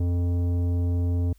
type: tone with tanh clipping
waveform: triangle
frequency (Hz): 87.5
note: F2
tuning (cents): +4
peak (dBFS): -23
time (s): 0-1.33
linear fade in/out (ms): 5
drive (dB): 16
effects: added 50 Hz sine -53 dBFS peak until 1.38 s + white hiss -66 dBFS RMS until 1.38 s